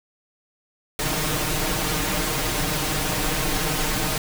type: noise with comb filter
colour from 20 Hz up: pink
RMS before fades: -24 dBFS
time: 0.99-4.18 s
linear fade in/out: 2 ms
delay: 6.5 ms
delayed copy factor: +0.85
effects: none